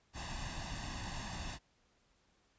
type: noise with comb filter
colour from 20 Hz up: pink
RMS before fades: -42 dBFS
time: 0.13-1.59 s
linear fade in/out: 50 ms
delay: 1.1 ms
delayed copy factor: +0.75
effects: pink hiss -73 dBFS RMS until 2.58 s + resampled to 16000 Hz